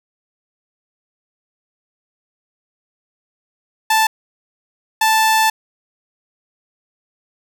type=tone bursts at uneven times; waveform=sawtooth; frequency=880 Hz; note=A5; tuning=in tune; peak=-8 dBFS; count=2; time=3.9-4.07 / 5.01-5.5 s; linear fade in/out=5 ms; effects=none